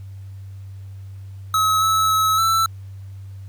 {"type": "tone with pitch steps", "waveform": "square", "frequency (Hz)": [1284, 1301, 1292, 1328], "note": ["E6", "E6", "E6", "E6"], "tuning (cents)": [-46, -23, -35, 12], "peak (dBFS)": -16, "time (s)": [1.54, 2.66], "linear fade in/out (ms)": 2, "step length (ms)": 280, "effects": ["added 97 Hz sine -33 dBFS peak until 3.48 s", "pink hiss -58 dBFS RMS until 3.48 s"]}